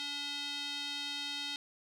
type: tone with band-pass filter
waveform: square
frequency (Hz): 286.8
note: D4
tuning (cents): -41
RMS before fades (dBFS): -39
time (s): 0-1.56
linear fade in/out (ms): 0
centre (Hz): 3700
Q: 3.5
effects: none